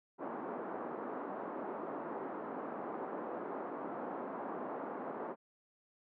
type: band-pass noise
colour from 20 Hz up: pink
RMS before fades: -42 dBFS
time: 0.18-5.36 s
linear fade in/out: 50 ms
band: 250 to 1200 Hz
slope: 24 dB/octave
effects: none